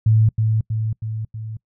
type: tone with echo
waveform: sine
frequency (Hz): 110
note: A2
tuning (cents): 0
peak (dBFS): -11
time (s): 0.06-0.29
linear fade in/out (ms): 5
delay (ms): 320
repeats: 4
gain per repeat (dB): -4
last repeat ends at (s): 1.57
effects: noise-tail reverb RT60 0.1 s tail -25 dB re dry